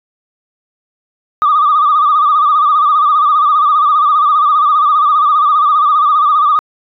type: tone with vibrato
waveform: sine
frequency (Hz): 1200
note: D6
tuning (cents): +37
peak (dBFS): -6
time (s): 1.42-6.59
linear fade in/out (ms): 0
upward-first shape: sine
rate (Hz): 15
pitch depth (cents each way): 86
effects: tanh soft clip ceiling -3 dBFS